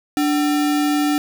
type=tone with sample-and-hold; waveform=sine; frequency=293.7 Hz; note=D4; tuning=in tune; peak=-15 dBFS; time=0.17-1.18 s; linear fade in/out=0 ms; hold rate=1050 Hz; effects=none